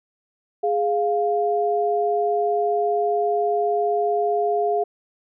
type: tone pair together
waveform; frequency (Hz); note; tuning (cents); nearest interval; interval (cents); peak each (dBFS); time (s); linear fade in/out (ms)
sine; 415.3 / 700.3; G#4 / F5; 0 / +5; major sixth; 905; -21; 0.63-4.84; 10
effects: none